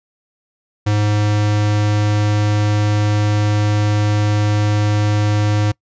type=tone; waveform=square; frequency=104.7 Hz; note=G#2; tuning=15 cents sharp; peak=-14 dBFS; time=0.86-5.72 s; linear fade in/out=10 ms; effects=noise-tail reverb RT60 0.1 s tail -24 dB re dry + resampled to 16000 Hz